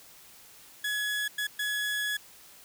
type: tone bursts at uneven times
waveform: 30% pulse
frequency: 1687 Hz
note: G#6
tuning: 27 cents sharp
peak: -26 dBFS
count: 3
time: 0.84-1.28 / 1.38-1.47 / 1.59-2.17 s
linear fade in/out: 5 ms
effects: white hiss -53 dBFS RMS until 2.64 s